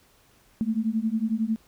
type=beating tone pair; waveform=sine; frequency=216.3 / 227.3 Hz; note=A3 / A#3; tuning=-29 / -43 cents; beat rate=11 Hz; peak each=-26 dBFS; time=0.61-1.56 s; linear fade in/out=0 ms; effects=pink hiss -60 dBFS RMS until 1.67 s